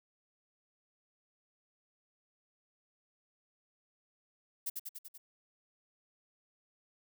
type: noise with echo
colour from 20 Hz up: violet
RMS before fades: -36 dBFS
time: 4.66-4.7 s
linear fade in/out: 10 ms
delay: 96 ms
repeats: 5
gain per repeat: -3 dB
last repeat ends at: 5.18 s
effects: none